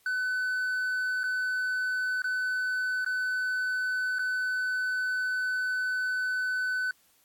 triangle tone with dropouts, 1506 Hz, F#6, 30 cents sharp, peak -25 dBFS, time 0.06-6.91 s, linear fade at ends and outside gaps 2 ms, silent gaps 1.234-1.239 / 2.22-2.242 / 3.047-3.062 / 4.186-4.192 s, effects white hiss -65 dBFS RMS until 7.24 s + AAC 64 kbps

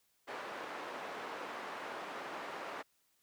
white band-pass noise, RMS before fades -44 dBFS, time 0.27-2.83 s, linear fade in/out 20 ms, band 350 to 1300 Hz, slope 12 dB/octave, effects white hiss -75 dBFS RMS until 3.22 s

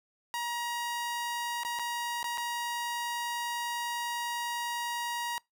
sawtooth tone with dropouts, 950 Hz, A#5, 33 cents sharp, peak -28 dBFS, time 0.34-5.38 s, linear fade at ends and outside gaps 0 ms, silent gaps 1.634-1.649 / 1.789-1.795 / 2.229-2.242 / 2.375-2.38 s, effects noise-tail reverb RT60 0.2 s tail -25 dB re dry

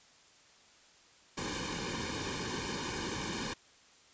pink noise with comb filter, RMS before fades -37 dBFS, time 1.37-3.54 s, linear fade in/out 10 ms, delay 1.5 ms, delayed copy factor -0.9, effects white hiss -61 dBFS RMS until 4.13 s + resampled to 16000 Hz

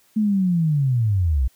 sine linear sweep, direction down, 220 to 58.27 Hz, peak -16 dBFS, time 0.16-1.48 s, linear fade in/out 10 ms, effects white hiss -59 dBFS RMS until 1.55 s

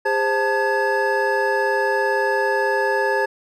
triangle tone cluster, 405.1 / 523 / 886 / 1688 Hz, G#4 / C5 / A5 / G#6, -43 / -1 / +12 / +28 cents, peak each -21 dBFS, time 0.05-3.26 s, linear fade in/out 10 ms, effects none

